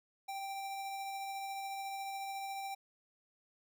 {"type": "tone with tremolo", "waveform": "square", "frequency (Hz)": 784, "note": "G5", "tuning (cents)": 0, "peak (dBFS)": -39, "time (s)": [0.28, 2.75], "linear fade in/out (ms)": 10, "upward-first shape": "triangle", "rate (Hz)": 14, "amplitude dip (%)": 25, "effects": []}